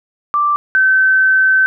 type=tone pair in turn; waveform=sine; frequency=1174.7 / 1536.1 Hz; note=D6 / G6; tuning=0 / -36 cents; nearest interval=perfect fourth; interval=464 cents; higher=second; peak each=-11 / -8 dBFS; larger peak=second; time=0.34-0.56 / 0.75-1.66 s; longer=second; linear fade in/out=0 ms; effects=none